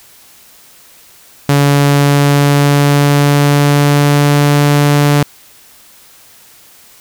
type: tone with pitch glide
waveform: sawtooth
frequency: 142.4 to 145.14 Hz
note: C#3 to D3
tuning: +47 to -20 cents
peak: -3 dBFS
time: 1.49-5.23 s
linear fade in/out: 2 ms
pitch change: +33 cents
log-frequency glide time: 1.71-4.68 s
effects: white hiss -42 dBFS RMS until 7 s